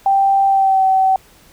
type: tone with pitch glide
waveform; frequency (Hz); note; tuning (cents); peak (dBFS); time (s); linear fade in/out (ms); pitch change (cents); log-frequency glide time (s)
sine; 784 to 763; G5 to G5; 0 to -47; -10; 0.06-1.16; 2; -47; 0.47-0.84
effects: pink hiss -48 dBFS RMS until 1.52 s